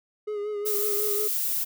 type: tone with vibrato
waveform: triangle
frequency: 416.3 Hz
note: G#4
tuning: 4 cents sharp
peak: -26 dBFS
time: 0.27-1.28 s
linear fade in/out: 10 ms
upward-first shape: sine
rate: 5.5 Hz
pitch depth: 36 cents each way
type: noise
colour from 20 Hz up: violet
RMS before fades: -27 dBFS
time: 0.65-1.65 s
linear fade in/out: 20 ms
effects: none